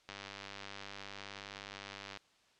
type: click train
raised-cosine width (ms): 0.2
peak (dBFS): -27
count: 208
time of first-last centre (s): 0.09-2.172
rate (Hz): 99.4
effects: white hiss -68 dBFS RMS until 2.59 s + low-pass 5000 Hz 12 dB/octave